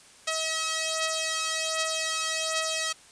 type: beating tone pair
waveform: 5% pulse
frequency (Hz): 640 / 641.3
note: D#5 / E5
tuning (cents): +49 / -48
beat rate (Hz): 1.3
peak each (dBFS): -17 / -21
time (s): 0.27-2.93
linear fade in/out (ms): 10
effects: white hiss -53 dBFS RMS until 3.11 s + resampled to 22050 Hz